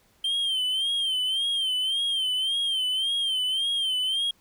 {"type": "tone with vibrato", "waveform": "triangle", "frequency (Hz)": 3136, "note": "G7", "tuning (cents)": 0, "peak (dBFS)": -22, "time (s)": [0.24, 4.31], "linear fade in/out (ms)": 5, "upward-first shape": "sine", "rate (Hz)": 1.8, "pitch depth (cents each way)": 80, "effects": ["pink hiss -63 dBFS RMS until 4.4 s"]}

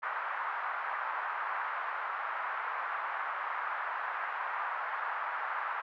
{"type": "band-pass noise", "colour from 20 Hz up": "pink", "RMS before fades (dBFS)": -36, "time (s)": [0.02, 5.82], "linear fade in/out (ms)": 20, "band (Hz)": [930, 1600], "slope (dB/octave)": 24, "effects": []}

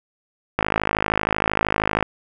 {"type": "click train", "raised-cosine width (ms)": 0.5, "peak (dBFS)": -3, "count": 77, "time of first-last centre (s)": [0.59, 2.027], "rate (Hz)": 52.9, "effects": []}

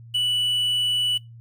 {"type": "tone with quantisation", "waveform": "triangle", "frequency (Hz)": 2960, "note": "F#7", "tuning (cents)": 0, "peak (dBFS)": -18, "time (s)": [0.14, 1.18], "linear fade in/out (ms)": 10, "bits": 8, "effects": ["noise-tail reverb RT60 0.2 s tail -22 dB re dry", "added 116 Hz sine -41 dBFS peak until 1.4 s"]}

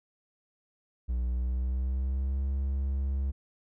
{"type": "tone with pitch glide", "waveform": "triangle", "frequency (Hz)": [60.9, 67.96], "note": ["B1", "C#2"], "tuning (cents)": [-24, -34], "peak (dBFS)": -25, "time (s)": [1.08, 3.32], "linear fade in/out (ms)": 20, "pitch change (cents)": 190, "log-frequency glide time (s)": [1.25, 2.44], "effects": []}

